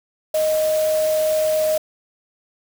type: tone in noise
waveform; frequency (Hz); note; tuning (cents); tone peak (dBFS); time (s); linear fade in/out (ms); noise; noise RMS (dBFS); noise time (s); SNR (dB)
sine; 622.3; D#5; 0; -16; 0.34-1.78; 5; white; -31; 0.34-1.78; +12
effects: none